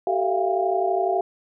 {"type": "tone cluster", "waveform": "sine", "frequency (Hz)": [383.7, 439.4, 670, 702, 804], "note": ["G4", "A4", "E5", "F5", "G5"], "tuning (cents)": [-37, -2, 28, 9, 44], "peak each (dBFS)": [-24, -31, -27, -23, -31], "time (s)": [0.07, 1.21], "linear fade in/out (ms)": 2, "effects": []}